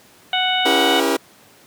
harmonic tone, 740 Hz, F#5, in tune, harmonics 1 / 2 / 3 / 4 / 5, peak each -21 / -25 / -25 / -21 / -24 dBFS, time 0.33-1 s, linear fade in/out 2 ms
sawtooth chord, C# diminished seventh, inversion none, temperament just, 277.2 / 332.6 / 399.1 / 479 Hz, C#4 / E4 / G4 / Bb4, 0 / +16 / +31 / +47 cents, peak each -18 dBFS, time 0.65-1.17 s, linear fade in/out 10 ms
effects pink hiss -49 dBFS RMS until 1.66 s + high-pass 150 Hz 12 dB/octave

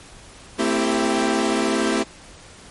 sawtooth chord, A minor seventh, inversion none, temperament equal with one note detuned, 224.5 / 261.6 / 329.6 / 392 Hz, A3 / C4 / E4 / G4, +35 / 0 / 0 / 0 cents, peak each -20 dBFS, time 0.58-2.04 s, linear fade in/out 20 ms, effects pink hiss -44 dBFS RMS until 2.7 s + MP3 48 kbps

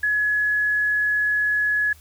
sine tone, 1692 Hz, G#6, 32 cents sharp, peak -18 dBFS, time 0.03-1.93 s, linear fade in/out 5 ms, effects added 76 Hz sine -48 dBFS peak until 2 s + white hiss -53 dBFS RMS until 2 s

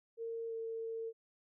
sine tone with pitch glide, 457.8 to 452.5 Hz, A#4 to A4, -31 to +48 cents, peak -38 dBFS, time 0.17-1.13 s, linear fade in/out 50 ms, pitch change -21 cents, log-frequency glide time 0.48-0.53 s, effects none

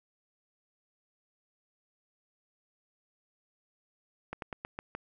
slowing click train, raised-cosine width 0.5 ms, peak -22 dBFS, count 6, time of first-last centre 4.33-4.95 s, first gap 92 ms, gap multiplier 1.15, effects none

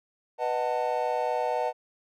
triangle chord, B dominant seventh, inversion none, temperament just, 493.9 / 617.4 / 740.8 / 889 Hz, B4 / D#5 / F#5 / A5, 0 / -14 / +2 / +18 cents, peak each -29 dBFS, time 0.38-1.73 s, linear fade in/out 50 ms, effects none

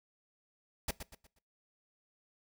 pink noise with echo, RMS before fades -34 dBFS, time 0.88-0.91 s, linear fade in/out 5 ms, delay 120 ms, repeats 4, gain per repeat -9 dB, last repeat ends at 1.39 s, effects noise-tail reverb RT60 0.3 s tail -21 dB re dry

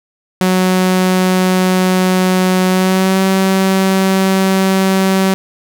sawtooth tone with pitch glide, 185 to 190.97 Hz, F#3 to G3, 0 to -45 cents, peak -6 dBFS, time 0.41-5.34 s, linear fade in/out 0 ms, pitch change +55 cents, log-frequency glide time 2.68-3.22 s, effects none

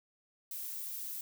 violet noise, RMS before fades -41 dBFS, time 0.51-1.21 s, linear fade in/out 2 ms, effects none

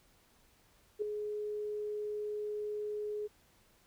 sine tone with ADSR envelope, 420 Hz, G#4, 19 cents sharp, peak -28 dBFS, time 0.99-3.28 s, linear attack 30 ms, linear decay 4 ms, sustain -7 dB, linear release 23 ms, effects pink hiss -67 dBFS RMS until 3.86 s

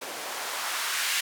blue noise with band-pass filter sweep, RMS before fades -31 dBFS, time 0.01-1.21 s, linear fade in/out 10 ms, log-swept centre 430 to 2000 Hz, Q 1.1, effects none

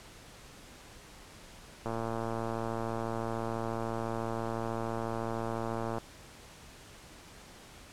click train, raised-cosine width 1 ms, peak -21 dBFS, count 471, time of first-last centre 1.86-5.983 s, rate 114 Hz, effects pink hiss -52 dBFS RMS until 7.92 s + low-pass 10000 Hz 12 dB/octave

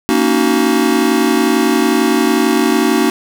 square chord, D# minor seventh, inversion second, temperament just, 233.3 / 280 / 311.1 / 373.4 Hz, A#3 / C#4 / D#4 / F#4, +2 / +18 / 0 / +16 cents, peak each -17 dBFS, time 0.09-3.1 s, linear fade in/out 0 ms, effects none

